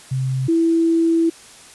sine tone pair in turn, 131.2 / 330.6 Hz, C3 / E4, +5 / +5 cents, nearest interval octave + major third, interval 1600 cents, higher second, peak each -18 / -13 dBFS, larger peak second, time 0.11-0.48 / 0.48-1.3 s, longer second, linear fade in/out 10 ms, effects white hiss -43 dBFS RMS until 1.74 s + resampled to 24000 Hz

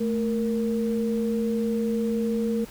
sine tone pair together, 220 / 466.2 Hz, A3 / A#4, 0 / 0 cents, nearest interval octave + minor second, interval 1300 cents, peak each -24 / -27 dBFS, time 0-2.65 s, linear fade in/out 10 ms, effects pink hiss -46 dBFS RMS until 2.7 s

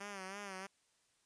5% pulse tone with vibrato, 196 Hz, G3, in tune, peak -33 dBFS, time 0-0.67 s, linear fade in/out 10 ms, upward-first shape sine, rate 3.1 Hz, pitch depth 82 cents each way, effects white hiss -75 dBFS RMS until 1.25 s + resampled to 22050 Hz

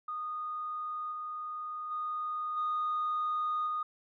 sine tone with level steps, 1233 Hz, D#6, 16 cents flat, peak -34 / -36 / -32 / -28 / -30 dBFS, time 0.08-3.83 s, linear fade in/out 5 ms, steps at 1.11 / 1.9 / 2.56 / 3.66 s, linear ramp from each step 20 ms, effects tanh soft clip ceiling -26 dBFS

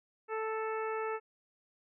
harmonic tone, 440 Hz, A4, in tune, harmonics 1 / 2 / 3 / 4 / 5 / 6, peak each -35 / -40 / -40 / -46 / -48 / -50 dBFS, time 0.28-1.2 s, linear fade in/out 50 ms, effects none

